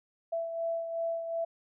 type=beating tone pair; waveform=sine; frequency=665 / 667.7 Hz; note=E5 / E5; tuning=+15 / +22 cents; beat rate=2.7 Hz; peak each=-31 / -40 dBFS; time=0.32-1.45 s; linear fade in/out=10 ms; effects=none